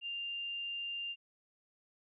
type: tone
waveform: sine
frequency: 2794 Hz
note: F7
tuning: in tune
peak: -37 dBFS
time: 0.01-1.16 s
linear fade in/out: 50 ms
effects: none